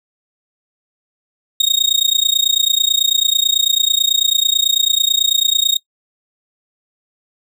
35% pulse tone with amplitude modulation, 3729 Hz, A#7, in tune, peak -6 dBFS, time 1.6-5.77 s, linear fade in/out 5 ms, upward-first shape sine, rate 29.1 Hz, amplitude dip 95%, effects noise-tail reverb RT60 0.1 s tail -24 dB re dry

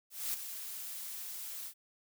blue noise with ADSR envelope, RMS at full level -34 dBFS, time 0.1-1.74 s, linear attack 240 ms, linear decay 6 ms, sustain -9 dB, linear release 75 ms, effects none

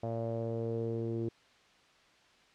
sawtooth tone with low-pass filter sweep, 114.7 Hz, A#2, 28 cents flat, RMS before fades -35 dBFS, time 0.03-1.29 s, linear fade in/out 5 ms, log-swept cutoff 640 to 370 Hz, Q 5.2, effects white hiss -63 dBFS RMS until 2.54 s + low-pass 4000 Hz 12 dB/octave

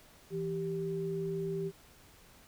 sine tone pair together, 164.81 / 391.1 Hz, E3 / G4, 0 / -4 cents, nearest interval octave + minor third, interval 1496 cents, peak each -37 / -34 dBFS, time 0.3-1.72 s, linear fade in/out 50 ms, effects pink hiss -59 dBFS RMS until 2.47 s

